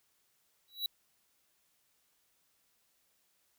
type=tone with exponential growth; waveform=square; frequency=3919 Hz; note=B7; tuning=14 cents flat; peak=-29 dBFS; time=0.68-0.86 s; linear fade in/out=2 ms; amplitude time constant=38 ms; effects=white hiss -74 dBFS RMS until 3.58 s